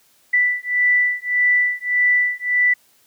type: beating tone pair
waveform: sine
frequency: 1975.5 / 1977.2 Hz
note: B6 / B6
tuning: 0 / +1 cents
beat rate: 1.7 Hz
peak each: -18 dBFS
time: 0.33-2.74 s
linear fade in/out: 10 ms
effects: white hiss -57 dBFS RMS until 3.06 s + high-pass 80 Hz 12 dB/octave